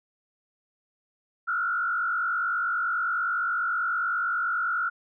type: tone with frequency modulation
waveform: sine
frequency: 1396.9 Hz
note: F6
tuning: in tune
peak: -24 dBFS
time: 1.47-4.9 s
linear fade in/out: 20 ms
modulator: 49.4 Hz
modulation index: 1.4
effects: none